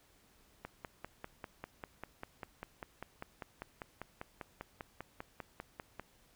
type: click train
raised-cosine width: 0.5 ms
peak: -27 dBFS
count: 28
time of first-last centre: 0.65-5.997 s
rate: 5.05 Hz
effects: pink hiss -67 dBFS RMS until 6.35 s